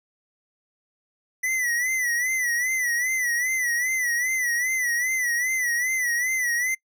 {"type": "tone with vibrato", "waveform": "square", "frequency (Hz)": 1975.5, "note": "B6", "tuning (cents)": 0, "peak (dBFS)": -23, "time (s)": [1.43, 6.75], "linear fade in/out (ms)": 10, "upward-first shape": "sine", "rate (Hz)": 2.5, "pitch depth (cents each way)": 90, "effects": ["noise-tail reverb RT60 0.1 s tail -24 dB re dry"]}